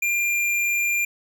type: tone with hard clipping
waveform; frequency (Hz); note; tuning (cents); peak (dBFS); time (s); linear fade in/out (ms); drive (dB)
sine; 2393; D7; +32; -21; 0.02-1.05; 5; 16
effects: none